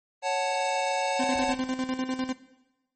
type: chord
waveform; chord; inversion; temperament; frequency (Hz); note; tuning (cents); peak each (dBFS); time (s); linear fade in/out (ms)
square; F# minor; second; equal; 554.4 / 740 / 880; C#5 / F#5 / A5; 0 / 0 / 0; -30; 0.22-1.56; 50
type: tone with tremolo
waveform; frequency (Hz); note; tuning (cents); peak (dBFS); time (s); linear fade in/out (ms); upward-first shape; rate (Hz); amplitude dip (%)
40% pulse; 258.5; C4; -21; -25; 1.19-2.33; 10; square; 10; 65
type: noise with exponential decay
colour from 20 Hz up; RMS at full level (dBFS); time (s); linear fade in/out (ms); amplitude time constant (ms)
brown; -40; 1.35-1.95; 2; 130
effects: noise-tail reverb RT60 1.0 s tail -17 dB re dry + MP3 32 kbps